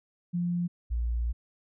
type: tone pair in turn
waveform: sine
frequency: 174.6 / 58.54 Hz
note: F3 / A#1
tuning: 0 / +8 cents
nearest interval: octave + perfect fifth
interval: 1892 cents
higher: first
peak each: -26 dBFS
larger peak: neither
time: 0.33-0.68 / 0.9-1.33 s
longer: second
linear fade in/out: 20 ms
effects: none